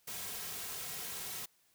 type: noise with comb filter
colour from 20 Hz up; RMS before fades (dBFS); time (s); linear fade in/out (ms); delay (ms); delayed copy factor
white; -42; 0.07-1.46; 10; 3.4; -0.5
effects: white hiss -71 dBFS RMS until 1.74 s